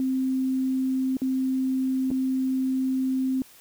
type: tone with dropouts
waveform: sine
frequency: 261.6 Hz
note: C4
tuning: in tune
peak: -22 dBFS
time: 0-3.42 s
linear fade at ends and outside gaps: 1 ms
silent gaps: 1.169-1.218 / 2.105-2.113 s
effects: white hiss -52 dBFS RMS until 3.6 s